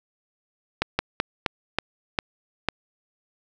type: slowing click train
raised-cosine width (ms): 0.3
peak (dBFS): -5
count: 7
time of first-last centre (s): 0.82-2.687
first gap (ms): 170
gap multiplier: 1.24
effects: none